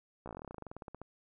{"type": "slowing click train", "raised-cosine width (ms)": 1, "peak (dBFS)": -30, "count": 22, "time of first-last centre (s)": [0.26, 1.016], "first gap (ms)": 15, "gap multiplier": 1.08, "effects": []}